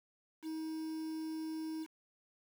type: tone with quantisation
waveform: triangle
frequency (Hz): 317.3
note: D#4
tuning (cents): +34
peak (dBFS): -36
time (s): 0.42-1.87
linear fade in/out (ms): 50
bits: 9
effects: none